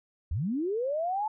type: linear sweep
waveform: sine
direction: up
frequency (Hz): 62.2 to 880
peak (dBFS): -27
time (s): 0.31-1.28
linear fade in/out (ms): 5
effects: none